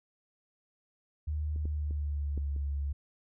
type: tone with pitch glide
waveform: sine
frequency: 75.8 to 70.72 Hz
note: D#2 to C#2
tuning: -45 to +35 cents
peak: -30 dBFS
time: 1.27-2.93 s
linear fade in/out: 10 ms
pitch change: -120 cents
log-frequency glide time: 1.58-2.51 s
type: clicks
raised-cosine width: 3 ms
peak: -36 / -29 / -33 / -28 / -37 dBFS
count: 5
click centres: 1.561 / 1.655 / 1.909 / 2.377 / 2.563 s
effects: none